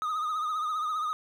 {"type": "tone with vibrato", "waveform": "triangle", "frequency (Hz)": 1244.5, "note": "D#6", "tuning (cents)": 0, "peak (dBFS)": -26, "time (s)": [0.02, 1.13], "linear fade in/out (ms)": 0, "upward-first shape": "triangle", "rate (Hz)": 15, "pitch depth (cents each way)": 71, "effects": ["11-bit"]}